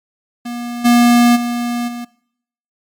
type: tone with level steps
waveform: square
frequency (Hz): 239.6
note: A#3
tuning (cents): +48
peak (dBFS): -23 / -8 / -18 / -25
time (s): 0.45-2.05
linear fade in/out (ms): 10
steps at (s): 0.84 / 1.35 / 1.87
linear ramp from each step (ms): 20
effects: noise-tail reverb RT60 0.7 s tail -22 dB re dry + MP3 96 kbps